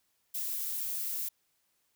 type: noise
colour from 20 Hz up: violet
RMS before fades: -35 dBFS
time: 0.34-1.29 s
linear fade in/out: 10 ms
effects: white hiss -75 dBFS RMS until 1.95 s